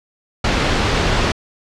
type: low-pass noise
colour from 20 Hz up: pink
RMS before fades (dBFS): -17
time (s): 0.44-1.32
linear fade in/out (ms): 5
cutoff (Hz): 4500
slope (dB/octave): 12
effects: low-pass 8000 Hz 12 dB/octave